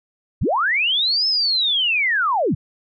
sine linear two-way sweep, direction up then down, 34.67 to 5274 to 91.6 Hz, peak -16 dBFS, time 0.41-2.55 s, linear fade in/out 10 ms, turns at 1.27 s, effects none

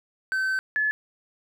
triangle / sine tone pair in turn, 1537 / 1718.3 Hz, G6 / A6, -35 / -42 cents, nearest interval major second, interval 193 cents, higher second, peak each -21 dBFS, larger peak neither, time 0.32-0.59 / 0.76-0.91 s, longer first, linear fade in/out 0 ms, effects none

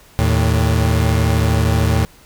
35% pulse tone pair together, 78.99 / 112.2 Hz, D#2 / A2, +27 / +34 cents, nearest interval tritone, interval 607 cents, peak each -14 dBFS, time 0.19-2.05 s, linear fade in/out 0 ms, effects pink hiss -47 dBFS RMS until 2.25 s

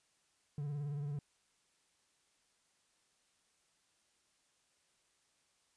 triangle tone with vibrato, 144.7 Hz, D3, 25 cents flat, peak -35 dBFS, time 0.58-1.19 s, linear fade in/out 2 ms, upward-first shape triangle, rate 18 Hz, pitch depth 70 cents each way, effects white hiss -75 dBFS RMS until 5.76 s + resampled to 22050 Hz

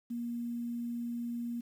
sine tone with quantisation, 237 Hz, A#3, 29 cents sharp, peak -34 dBFS, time 0.1-1.61 s, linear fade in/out 10 ms, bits 10, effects none

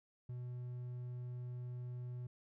triangle tone, 123.47 Hz, B2, in tune, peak -40 dBFS, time 0.29-2.27 s, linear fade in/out 5 ms, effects none

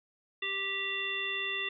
harmonic tone, 391.8 Hz, G4, 1 cent flat, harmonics 1 / 3 / 5 / 7 / 9, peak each -43 / -44 / -36 / -35 / -38 dBFS, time 0.42-1.69 s, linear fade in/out 5 ms, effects none

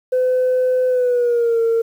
sine tone with pitch glide, 508 to 457.8 Hz, B4 to A#4, +49 to -31 cents, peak -12 dBFS, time 0.12-1.82 s, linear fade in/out 10 ms, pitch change -180 cents, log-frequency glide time 0.88-1.6 s, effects tanh soft clip ceiling -11 dBFS + 8-bit

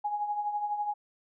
sine tone with tremolo, 830.6 Hz, G#5, in tune, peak -26 dBFS, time 0.04-0.94 s, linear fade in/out 10 ms, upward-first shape triangle, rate 12 Hz, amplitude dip 65%, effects none

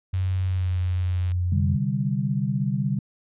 sine tone with pitch glide, 92.5 to 89.19 Hz, F#2 to F2, 0 to +37 cents, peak -21 dBFS, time 0.13-1.76 s, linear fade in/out 10 ms, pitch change -63 cents, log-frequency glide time 0.42-0.73 s
click train, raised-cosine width 0.2 ms, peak -27 dBFS, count 120, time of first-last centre 0.14-1.318 s, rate 101 Hz
sine chord, C suspended second, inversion none, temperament just, 130.81 / 147.16 / 196.22 Hz, C3 / D3 / G3, 0 / +4 / +2 cents, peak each -26 dBFS, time 1.52-2.99 s, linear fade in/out 5 ms
effects resampled to 8000 Hz

